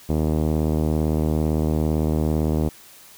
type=tone with low-pass filter; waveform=5% pulse; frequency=77.78 Hz; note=D#2; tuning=in tune; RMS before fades=-21 dBFS; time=0.09-2.69 s; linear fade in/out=5 ms; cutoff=330 Hz; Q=0.54; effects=white hiss -47 dBFS RMS until 3.17 s